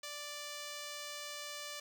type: tone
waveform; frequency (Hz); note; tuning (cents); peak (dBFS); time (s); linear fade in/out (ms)
5% pulse; 587.3; D5; 0; -31; 0.03-1.8; 5
effects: none